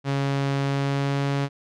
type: tone with pitch glide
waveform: sawtooth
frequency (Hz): 138.59 to 139.96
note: C#3 to C#3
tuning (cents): 0 to +17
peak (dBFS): -18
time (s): 0.04-1.49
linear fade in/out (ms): 50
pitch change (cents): +17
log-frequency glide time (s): 0.64-1.23
effects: low-pass 5000 Hz 12 dB/octave

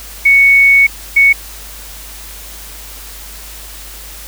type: tone pair in turn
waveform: sine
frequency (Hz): 2220 / 2220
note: C#7 / C#7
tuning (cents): +2 / +2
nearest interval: unison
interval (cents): 0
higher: neither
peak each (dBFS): -4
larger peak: neither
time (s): 0.25-0.87 / 1.16-1.33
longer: first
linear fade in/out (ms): 10
effects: added 50 Hz sine -33 dBFS peak until 4.27 s + white hiss -32 dBFS RMS until 4.27 s

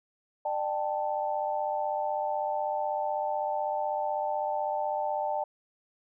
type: chord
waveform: sine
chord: D suspended fourth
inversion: none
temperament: equal with one note detuned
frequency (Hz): 599.7 / 784 / 880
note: D5 / G5 / A5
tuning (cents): +36 / 0 / 0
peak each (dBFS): -32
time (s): 0.45-5.44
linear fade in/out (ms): 5
effects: none

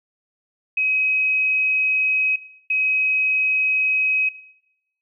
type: tone pair in turn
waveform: sine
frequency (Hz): 2538 / 2538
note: D#7 / D#7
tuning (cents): +34 / +34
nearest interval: unison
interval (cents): 0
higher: neither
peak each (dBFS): -17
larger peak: neither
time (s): 0.77-2.36 / 2.7-4.29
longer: neither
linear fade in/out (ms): 5
effects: noise-tail reverb RT60 0.9 s tail -19 dB re dry

